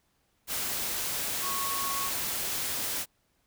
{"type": "tone in noise", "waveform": "sine", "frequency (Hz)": 1104, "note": "C#6", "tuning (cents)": -7, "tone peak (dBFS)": -33, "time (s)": [1.41, 2.11], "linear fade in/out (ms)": 50, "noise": "white", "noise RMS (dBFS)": -32, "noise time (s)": [0.47, 3.06], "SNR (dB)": -4, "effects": ["pink hiss -72 dBFS RMS until 3.46 s"]}